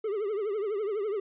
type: tone with vibrato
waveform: triangle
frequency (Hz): 415.3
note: G#4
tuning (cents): 0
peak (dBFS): -26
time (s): 0.04-1.2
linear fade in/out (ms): 5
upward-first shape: triangle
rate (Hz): 12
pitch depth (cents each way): 150
effects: resampled to 8000 Hz